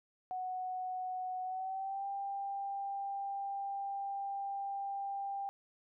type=tone with pitch glide; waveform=sine; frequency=740 to 793.1 Hz; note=F#5 to G5; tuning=0 to +20 cents; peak=-36 dBFS; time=0.31-5.49 s; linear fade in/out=0 ms; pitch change=+120 cents; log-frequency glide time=1.43-2.06 s; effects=none